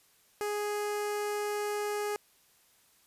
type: tone with notch filter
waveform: sawtooth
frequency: 415.3 Hz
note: G#4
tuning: in tune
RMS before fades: -33 dBFS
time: 0.41-2.16 s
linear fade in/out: 0 ms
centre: 3600 Hz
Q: 1.9
effects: white hiss -65 dBFS RMS until 3.06 s + resampled to 32000 Hz